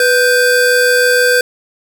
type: tone pair together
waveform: square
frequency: 493.6 / 1567.1 Hz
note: B4 / G6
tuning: -1 / -1 cents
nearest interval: octave + minor sixth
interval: 2000 cents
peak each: -12 dBFS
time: 0-1.41 s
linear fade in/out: 2 ms
effects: none